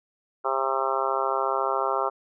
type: harmonic tone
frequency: 134 Hz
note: C3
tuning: 42 cents sharp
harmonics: 3 / 4 / 5 / 6 / 7 / 8 / 9 / 10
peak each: -31 / -31 / -31 / -31 / -31 / -31 / -31 / -31 dBFS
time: 0.44-2.1 s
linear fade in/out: 20 ms
effects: none